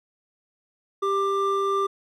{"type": "tone pair together", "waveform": "triangle", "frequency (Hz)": [393.9, 1185], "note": ["G4", "D6"], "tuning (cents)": [8, 15], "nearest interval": "octave + perfect fifth", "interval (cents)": 1907, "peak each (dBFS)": -22, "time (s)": [1.02, 1.87], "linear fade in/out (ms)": 10, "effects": []}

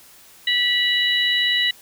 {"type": "harmonic tone", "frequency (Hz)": 978, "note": "B5", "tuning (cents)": -17, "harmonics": [2, 3, 4], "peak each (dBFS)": [-21, -21, -21], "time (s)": [0.47, 1.71], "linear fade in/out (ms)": 5, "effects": ["white hiss -48 dBFS RMS until 1.81 s"]}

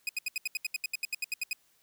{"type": "tone bursts", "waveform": "sawtooth", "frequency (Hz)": 2502, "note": "D#7", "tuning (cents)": 9, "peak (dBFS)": -26, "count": 16, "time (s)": [0.07, 1.531], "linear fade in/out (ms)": 2, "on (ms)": 21, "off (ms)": 75, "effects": ["white hiss -68 dBFS RMS until 1.82 s"]}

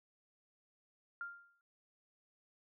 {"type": "tone with exponential decay", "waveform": "sine", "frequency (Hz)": 1396.9, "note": "F6", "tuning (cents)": 0, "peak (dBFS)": -38, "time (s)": [1.21, 1.61], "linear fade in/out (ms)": 1, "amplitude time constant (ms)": 85, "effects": []}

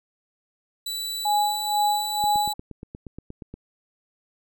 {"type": "tone", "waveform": "sawtooth", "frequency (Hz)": 3954, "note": "B7", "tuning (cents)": 1, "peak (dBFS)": -25, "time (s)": [0.86, 2.53], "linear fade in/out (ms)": 5}
{"type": "tone with tremolo", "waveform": "sine", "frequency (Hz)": 830.6, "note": "G#5", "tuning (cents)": 0, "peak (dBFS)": -18, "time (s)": [1.25, 2.54], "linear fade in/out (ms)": 5, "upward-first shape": "sine", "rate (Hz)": 2.1, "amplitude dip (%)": 75}
{"type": "click train", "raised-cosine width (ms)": 3, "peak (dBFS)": -24, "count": 12, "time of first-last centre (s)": [2.24, 3.54], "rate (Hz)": 8.46}
{"effects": []}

